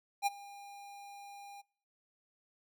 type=tone with ADSR envelope; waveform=square; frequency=805 Hz; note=G5; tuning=46 cents sharp; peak=-27 dBFS; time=0.22-1.62 s; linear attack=45 ms; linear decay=24 ms; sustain=-22 dB; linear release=18 ms; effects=noise-tail reverb RT60 0.6 s tail -26 dB re dry